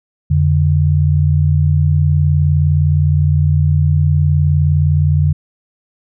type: tone pair together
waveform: sine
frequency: 87.31 / 146.83 Hz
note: F2 / D3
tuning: 0 / 0 cents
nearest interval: major sixth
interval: 900 cents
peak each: -12 dBFS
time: 0.3-5.33 s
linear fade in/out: 10 ms
effects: none